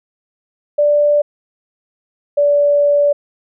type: tone pair in turn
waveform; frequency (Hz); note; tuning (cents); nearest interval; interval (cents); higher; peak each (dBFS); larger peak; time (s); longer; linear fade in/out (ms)
sine; 587.3 / 578.5; D5 / D5; 0 / -26; unison; 26; first; -9; neither; 0.78-1.22 / 2.37-3.13; second; 10
effects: none